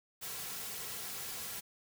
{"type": "noise with comb filter", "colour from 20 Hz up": "white", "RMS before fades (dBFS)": -42, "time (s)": [0.21, 1.61], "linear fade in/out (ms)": 20, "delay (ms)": 3.3, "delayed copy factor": -0.5, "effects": []}